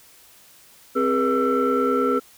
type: tone cluster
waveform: sine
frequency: 262.5 / 412.3 / 481.7 / 1335 Hz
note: C4 / G#4 / B4 / E6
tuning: +6 / -13 / -43 / +22 cents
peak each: -22 dBFS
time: 0.95-2.2 s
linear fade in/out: 20 ms
effects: tanh soft clip ceiling -12 dBFS + white hiss -51 dBFS RMS until 2.37 s